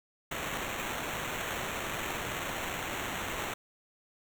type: noise with sample-and-hold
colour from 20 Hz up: white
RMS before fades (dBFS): -36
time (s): 0.31-3.54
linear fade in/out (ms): 5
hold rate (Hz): 4900
effects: none